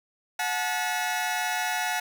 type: tone cluster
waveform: 20% pulse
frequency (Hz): 727 / 865 / 1934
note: F#5 / A5 / B6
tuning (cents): -31 / -30 / -37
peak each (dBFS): -24 / -25 / -30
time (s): 0.39-2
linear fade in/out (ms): 5
effects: none